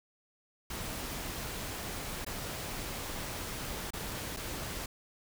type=noise with dropouts; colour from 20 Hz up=pink; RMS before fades=-39 dBFS; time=0.7-4.86 s; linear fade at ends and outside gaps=5 ms; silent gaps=2.248-2.264 / 3.906-3.934 / 4.365-4.369 s; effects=none